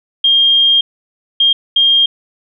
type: tone bursts at uneven times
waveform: sine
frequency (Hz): 3217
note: G7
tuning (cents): +44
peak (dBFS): -7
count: 3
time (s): 0.24-0.81 / 1.4-1.53 / 1.76-2.06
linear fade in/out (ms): 5
effects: none